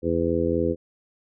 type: harmonic tone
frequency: 84 Hz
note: E2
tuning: 33 cents sharp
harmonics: 1 / 2 / 3 / 4 / 5 / 6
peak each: -30 / -31 / -28 / -26 / -27 / -26 dBFS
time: 0.02-0.76 s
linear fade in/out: 50 ms
effects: none